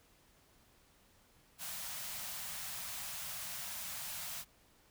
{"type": "band-stop noise", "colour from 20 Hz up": "white", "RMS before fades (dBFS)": -43, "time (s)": [1.58, 4.45], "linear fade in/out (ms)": 50, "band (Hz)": [210, 590], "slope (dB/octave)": 48, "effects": ["pink hiss -67 dBFS RMS until 4.9 s"]}